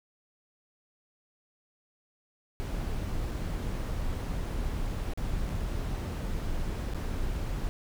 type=noise with dropouts; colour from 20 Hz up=brown; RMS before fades=-32 dBFS; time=2.6-7.69 s; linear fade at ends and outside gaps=0 ms; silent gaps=3.314-3.318 / 5.135-5.175 / 5.492-5.496 / 6.936-6.946 s; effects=none